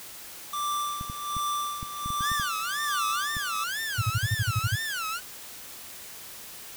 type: tone with tremolo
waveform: square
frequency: 1176 Hz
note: D6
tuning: 2 cents sharp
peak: -27 dBFS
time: 0.53-3.64 s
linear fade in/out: 5 ms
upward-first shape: sine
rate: 1.3 Hz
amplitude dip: 70%
type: clicks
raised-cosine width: 5 ms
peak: -24 dBFS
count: 10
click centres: 1.011 / 1.099 / 1.367 / 1.829 / 2.06 / 2.104 / 2.208 / 2.317 / 2.398 / 3.368 s
type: tone with vibrato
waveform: sawtooth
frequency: 1518 Hz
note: F#6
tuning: 44 cents sharp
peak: -26 dBFS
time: 2.2-5.21 s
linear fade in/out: 50 ms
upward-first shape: sine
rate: 2 Hz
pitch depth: 300 cents each way
type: tone bursts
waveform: sine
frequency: 109 Hz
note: A2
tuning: 16 cents flat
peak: -21 dBFS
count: 10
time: 3.98-4.758 s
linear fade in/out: 10 ms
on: 40 ms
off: 42 ms
effects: white hiss -43 dBFS RMS until 6.76 s